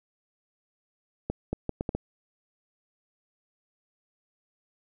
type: accelerating click train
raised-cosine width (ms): 2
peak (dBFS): -15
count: 6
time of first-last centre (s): 1.3-1.95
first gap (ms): 230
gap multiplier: 0.71
effects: none